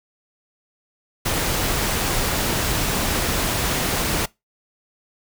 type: noise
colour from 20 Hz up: pink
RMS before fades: -22 dBFS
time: 1.25-4.26 s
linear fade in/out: 10 ms
effects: noise-tail reverb RT60 0.2 s tail -22 dB re dry